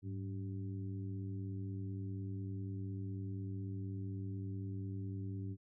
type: harmonic tone with a mistuned harmonic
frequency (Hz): 95.9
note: G2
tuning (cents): -37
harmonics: 1 / 2 / 3 / 4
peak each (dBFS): -40 / -48 / -48 / -55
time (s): 0.02-5.57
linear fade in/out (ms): 50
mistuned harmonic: 1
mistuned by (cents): +100
effects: none